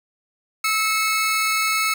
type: tone pair together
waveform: sawtooth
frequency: 1303.3 / 2185 Hz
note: E6 / C#7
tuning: -20 / -26 cents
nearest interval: major sixth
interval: 894 cents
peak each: -18 dBFS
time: 0.64-1.94 s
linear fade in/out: 5 ms
effects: none